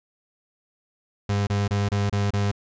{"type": "tone bursts", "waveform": "35% pulse", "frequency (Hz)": 101.2, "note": "G#2", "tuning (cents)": -44, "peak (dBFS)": -19, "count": 6, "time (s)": [1.29, 2.515], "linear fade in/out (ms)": 5, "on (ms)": 180, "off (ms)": 29, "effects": ["resampled to 16000 Hz"]}